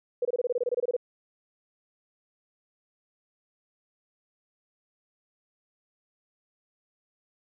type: tone bursts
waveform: sine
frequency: 489.6 Hz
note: B4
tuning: 15 cents flat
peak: -23 dBFS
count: 14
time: 0.22-0.966 s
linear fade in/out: 5 ms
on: 31 ms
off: 24 ms
effects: none